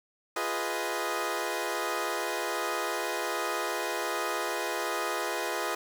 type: chord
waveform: 15% pulse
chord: F half-diminished seventh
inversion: none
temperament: equal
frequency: 349.2 / 415.3 / 493.9 / 622.3 Hz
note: F4 / Ab4 / Cb5 / Eb5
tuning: 0 / 0 / 0 / 0 cents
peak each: -29 dBFS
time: 0.36-5.75 s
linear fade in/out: 5 ms
effects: 9-bit